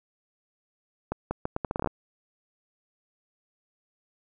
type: accelerating click train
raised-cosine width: 1 ms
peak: -14 dBFS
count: 12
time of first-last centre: 1.12-1.873 s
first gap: 190 ms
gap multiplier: 0.76
effects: none